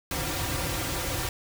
pink noise with comb filter, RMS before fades -30 dBFS, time 0.11-1.29 s, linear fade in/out 2 ms, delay 4.7 ms, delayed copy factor -1, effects none

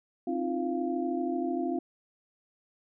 sine tone cluster, 265.2 / 312.8 / 345.8 / 695 Hz, C4 / D#4 / F4 / F5, +23 / +9 / -17 / -9 cents, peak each -32 / -35 / -32 / -36 dBFS, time 0.27-1.79 s, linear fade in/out 5 ms, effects none

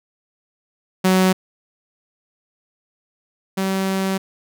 sawtooth tone pair in turn, 186.8 / 191.72 Hz, F#3 / G3, +17 / -38 cents, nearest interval unison, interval 45 cents, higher second, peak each -9 / -15 dBFS, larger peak first, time 1.04-1.33 / 3.57-4.18 s, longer second, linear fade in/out 10 ms, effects none

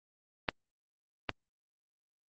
clicks, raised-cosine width 0.3 ms, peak -11 / -14 dBFS, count 2, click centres 0.488 / 1.293 s, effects low-pass 5000 Hz 12 dB/octave + Opus 24 kbps

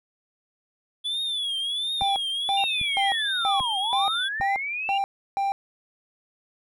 triangle tone with vibrato, 3423 Hz, A7, 48 cents flat, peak -24 dBFS, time 1.04-4.29 s, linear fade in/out 20 ms, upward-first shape triangle, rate 1.4 Hz, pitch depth 150 cents each way
triangle tone bursts, 790 Hz, G5, 13 cents sharp, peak -20 dBFS, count 8, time 2.01-5.52 s, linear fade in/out 0 ms, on 150 ms, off 330 ms
click train, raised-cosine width 5 ms, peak -25 dBFS, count 4, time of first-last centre 2.02-4.401 s, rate 1.26 Hz
sine linear two-way sweep, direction down then up, 2834 to 741 to 2834 Hz, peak -27 dBFS, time 2.57-4.98 s, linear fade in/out 5 ms, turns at 3.79 s
effects none

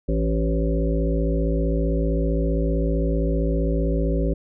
harmonic tone with a mistuned harmonic, 55.4 Hz, A1, 13 cents sharp, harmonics 1 / 3 / 5 / 7 / 9 / 10, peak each -21 / -26 / -28 / -29 / -31 / -31 dBFS, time 0.08-4.34 s, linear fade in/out 10 ms, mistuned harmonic 7, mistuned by -16 cents, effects none

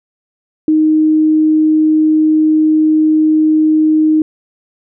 sine tone, 311 Hz, D#4, 1 cent flat, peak -7 dBFS, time 0.68-4.22 s, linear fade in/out 2 ms, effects none

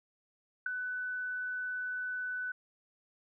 sine tone with ADSR envelope, 1497 Hz, F#6, 20 cents sharp, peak -26 dBFS, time 0.66-2.52 s, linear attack 5 ms, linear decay 4 ms, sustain -8 dB, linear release 6 ms, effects none

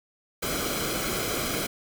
pink noise with comb filter, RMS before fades -29 dBFS, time 0.42-1.67 s, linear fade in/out 10 ms, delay 1.1 ms, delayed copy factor -0.65, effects none

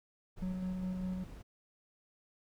brown noise, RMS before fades -48 dBFS, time 0.36-1.43 s, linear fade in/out 20 ms
triangle tone with tremolo, 184.6 Hz, F#3, 4 cents flat, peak -32 dBFS, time 0.42-1.24 s, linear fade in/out 5 ms, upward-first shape square, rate 4.9 Hz, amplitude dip 25%
effects none

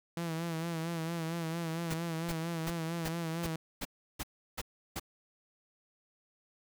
sawtooth tone with vibrato, 165.5 Hz, E3, 7 cents sharp, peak -30 dBFS, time 0.17-3.56 s, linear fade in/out 2 ms, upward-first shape sine, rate 4.4 Hz, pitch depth 55 cents each way
pink noise bursts, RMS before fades -37 dBFS, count 9, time 1.9-4.998 s, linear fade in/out 10 ms, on 42 ms, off 340 ms
effects none

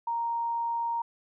sine tone, 932 Hz, A#5, 1 cent flat, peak -27 dBFS, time 0.07-1.02 s, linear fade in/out 5 ms, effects none

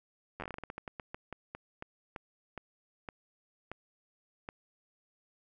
slowing click train, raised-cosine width 0.5 ms, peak -25 dBFS, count 23, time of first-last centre 0.4-4.489 s, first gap 10 ms, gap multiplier 1.23, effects none

